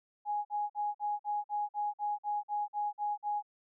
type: tone bursts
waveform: sine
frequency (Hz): 830.6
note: G#5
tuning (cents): 0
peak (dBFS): -30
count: 13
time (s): 0.25-3.426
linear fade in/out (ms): 50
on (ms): 200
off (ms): 48
effects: none